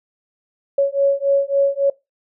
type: beating tone pair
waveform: sine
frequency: 554.4 / 558 Hz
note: C#5 / C#5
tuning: 0 / +11 cents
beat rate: 3.6 Hz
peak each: -17 / -17 dBFS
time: 0.78-1.9 s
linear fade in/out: 5 ms
effects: noise-tail reverb RT60 0.2 s tail -20 dB re dry